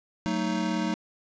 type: chord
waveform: square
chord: D# diminished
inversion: first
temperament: just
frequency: 186.68 / 224 / 311.1 Hz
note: F#3 / A3 / D#4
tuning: +16 / +31 / 0 cents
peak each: -31 dBFS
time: 0.26-0.94 s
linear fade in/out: 0 ms
effects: resampled to 16000 Hz + 9-bit